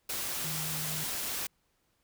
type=tone in noise; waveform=sine; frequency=155.56 Hz; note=D#3; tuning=in tune; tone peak=-39 dBFS; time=0.44-1.04 s; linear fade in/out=5 ms; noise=white; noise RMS=-35 dBFS; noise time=0.09-1.47 s; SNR=-7 dB; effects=pink hiss -74 dBFS RMS until 2.03 s